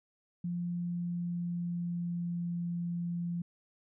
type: tone with pitch glide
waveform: sine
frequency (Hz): 174.4 to 172.5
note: F3 to F3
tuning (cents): -2 to -21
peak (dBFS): -32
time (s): 0.44-3.42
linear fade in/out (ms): 5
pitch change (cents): -19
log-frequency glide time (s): 0.57-2.66
effects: none